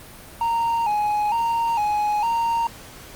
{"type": "tone with vibrato", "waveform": "triangle", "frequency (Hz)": 880, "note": "A5", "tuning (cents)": 0, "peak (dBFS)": -17, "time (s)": [0.41, 2.67], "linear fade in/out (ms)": 2, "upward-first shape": "square", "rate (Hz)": 1.1, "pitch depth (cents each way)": 87, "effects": ["pink hiss -42 dBFS RMS until 3.15 s", "Opus 32 kbps"]}